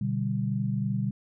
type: chord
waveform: sine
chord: G major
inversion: first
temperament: equal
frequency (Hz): 123.47 / 146.83 / 196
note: B2 / D3 / G3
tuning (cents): 0 / 0 / 0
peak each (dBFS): -29 / -32 / -29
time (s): 0.01-1.11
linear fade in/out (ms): 5
effects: none

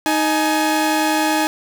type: tone pair together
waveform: sawtooth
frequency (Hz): 311.1 / 842.6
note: D#4 / G#5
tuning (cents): 0 / +25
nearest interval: octave + perfect fourth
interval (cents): 1725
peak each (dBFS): -14 / -15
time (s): 0.06-1.47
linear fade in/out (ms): 0
effects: none

